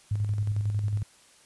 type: tone with tremolo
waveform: sine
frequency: 103.83 Hz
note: G#2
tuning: in tune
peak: -23 dBFS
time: 0.11-1.03 s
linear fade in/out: 5 ms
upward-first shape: square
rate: 11 Hz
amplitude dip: 40%
effects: white hiss -57 dBFS RMS until 1.45 s + resampled to 24000 Hz